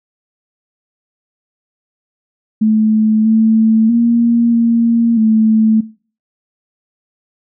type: tone with pitch steps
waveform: sine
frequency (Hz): 217.2 / 221.6 / 234.4 / 232 / 219.5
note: A3 / A3 / A#3 / A#3 / A3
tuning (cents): -22 / +13 / +10 / -8 / -4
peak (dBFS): -8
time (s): 2.61-5.81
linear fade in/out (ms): 10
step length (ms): 640
effects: noise-tail reverb RT60 0.4 s tail -20 dB re dry